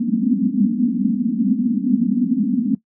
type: band-pass noise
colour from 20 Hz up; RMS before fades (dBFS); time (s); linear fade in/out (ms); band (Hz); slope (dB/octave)
white; -18; 0-2.75; 10; 190 to 270; 96
effects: noise-tail reverb RT60 0.1 s tail -18 dB re dry